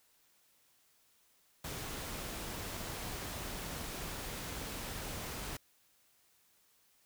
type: noise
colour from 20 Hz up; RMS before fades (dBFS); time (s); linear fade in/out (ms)
pink; -42; 1.64-5.57; 5
effects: white hiss -70 dBFS RMS until 7.05 s